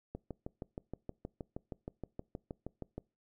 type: click train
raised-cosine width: 2 ms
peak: -27 dBFS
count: 19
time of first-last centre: 0.15-2.98 s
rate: 6.36 Hz
effects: noise-tail reverb RT60 0.3 s tail -24 dB re dry